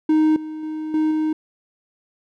triangle tone with level steps, 311.1 Hz, D#4, in tune, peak -11 / -26 / -23 / -14 / -16 dBFS, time 0.09-1.33 s, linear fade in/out 5 ms, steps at 0.36 / 0.63 / 0.94 / 1.11 s, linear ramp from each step 2 ms, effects none

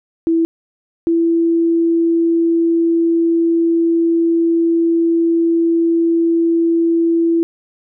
sine tone pair in turn, 329.6 / 333.6 Hz, E4 / E4, 0 / +21 cents, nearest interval unison, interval 21 cents, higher second, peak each -11 dBFS, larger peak neither, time 0.27-0.45 / 1.07-7.43 s, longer second, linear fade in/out 0 ms, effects none

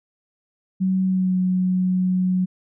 sine tone with pitch glide, 188 to 184.02 Hz, F#3 to F#3, +28 to -9 cents, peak -17 dBFS, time 0.8-2.46 s, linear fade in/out 20 ms, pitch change -37 cents, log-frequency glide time 1.04-1.37 s, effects none

